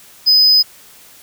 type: tone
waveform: triangle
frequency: 5020 Hz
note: D#8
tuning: 15 cents sharp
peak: -6 dBFS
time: 0.26-0.63 s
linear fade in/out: 20 ms
effects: white hiss -43 dBFS RMS until 1.22 s